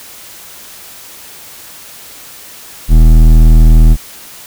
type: tone with hard clipping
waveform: triangle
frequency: 40 Hz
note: D#1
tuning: 49 cents sharp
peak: -3 dBFS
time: 2.88-3.97 s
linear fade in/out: 50 ms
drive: 16 dB
effects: white hiss -33 dBFS RMS until 4.46 s